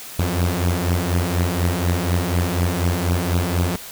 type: beating tone pair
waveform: sawtooth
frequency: 85.8 / 89.9 Hz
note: F2 / F#2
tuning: -30 / -49 cents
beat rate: 4.1 Hz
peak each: -17 dBFS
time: 0.19-3.76 s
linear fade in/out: 0 ms
effects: white hiss -36 dBFS RMS until 3.91 s